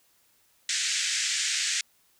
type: band-pass noise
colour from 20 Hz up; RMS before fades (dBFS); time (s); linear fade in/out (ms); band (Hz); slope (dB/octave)
white; -28; 0.69-1.81; 2; 1600 to 7900; 48
effects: white hiss -65 dBFS RMS until 2.19 s